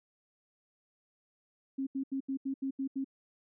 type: tone bursts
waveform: sine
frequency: 269.7 Hz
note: C#4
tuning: 47 cents flat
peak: -31 dBFS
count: 8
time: 1.78-3.045 s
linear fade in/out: 10 ms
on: 89 ms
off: 79 ms
effects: none